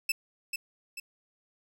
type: tone with echo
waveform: sawtooth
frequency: 2637 Hz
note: E7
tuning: in tune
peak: -22 dBFS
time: 0.09-0.12 s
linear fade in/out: 5 ms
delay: 440 ms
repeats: 2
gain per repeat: -6 dB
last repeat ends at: 1 s
effects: none